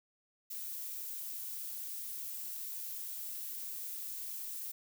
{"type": "noise", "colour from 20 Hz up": "violet", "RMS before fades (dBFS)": -42, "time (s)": [0.5, 4.72], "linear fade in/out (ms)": 10, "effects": []}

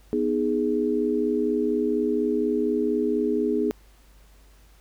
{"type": "chord", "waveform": "sine", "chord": "G# minor", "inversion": "first", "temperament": "equal", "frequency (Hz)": [246.9, 311.1, 415.3], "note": ["B3", "D#4", "G#4"], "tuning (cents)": [0, 0, 0], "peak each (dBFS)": [-26, -26, -24], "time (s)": [0.13, 3.71], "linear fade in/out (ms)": 0, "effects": ["added 50 Hz sine -51 dBFS peak until 4.8 s", "pink hiss -59 dBFS RMS until 4.8 s"]}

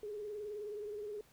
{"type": "tone with vibrato", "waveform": "sine", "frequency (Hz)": 418, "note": "G#4", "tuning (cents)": 11, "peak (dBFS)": -40, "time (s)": [0.03, 1.21], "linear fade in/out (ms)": 2, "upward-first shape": "triangle", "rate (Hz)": 19, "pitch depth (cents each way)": 65, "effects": ["pink hiss -66 dBFS RMS until 1.32 s"]}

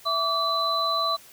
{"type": "tone cluster", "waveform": "sine", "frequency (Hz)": [660, 1156, 4007], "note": ["E5", "D6", "B7"], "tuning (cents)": [2, -28, 24], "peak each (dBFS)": [-30, -24, -27], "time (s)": [0.05, 1.17], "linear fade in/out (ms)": 20, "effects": ["white hiss -50 dBFS RMS until 1.32 s"]}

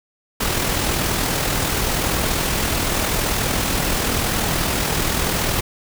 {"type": "noise with amplitude modulation", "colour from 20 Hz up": "pink", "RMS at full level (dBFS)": -19, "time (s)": [0.4, 5.61], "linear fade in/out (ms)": 10, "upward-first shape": "sine", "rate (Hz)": 40.9, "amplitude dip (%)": 35, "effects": []}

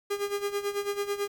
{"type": "tone with tremolo", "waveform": "45% pulse", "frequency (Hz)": 405.4, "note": "G#4", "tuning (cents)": -42, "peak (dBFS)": -26, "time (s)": [0.1, 1.28], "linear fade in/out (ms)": 10, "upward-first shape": "sine", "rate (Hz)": 9.1, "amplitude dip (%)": 75, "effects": ["9-bit"]}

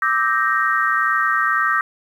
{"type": "chord", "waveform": "sine", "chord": "E half-diminished seventh", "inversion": "third", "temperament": "equal with one note detuned", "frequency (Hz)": [1174.7, 1296.6, 1568, 1864.7], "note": ["D6", "E6", "G6", "Bb6"], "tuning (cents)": [0, -29, 0, 0], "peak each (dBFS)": -21, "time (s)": [0.02, 1.81], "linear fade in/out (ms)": 2, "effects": ["8-bit"]}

